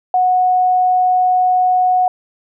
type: tone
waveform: sine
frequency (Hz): 734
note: F#5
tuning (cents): -14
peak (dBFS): -10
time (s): 0.14-2.08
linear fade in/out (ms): 2
effects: none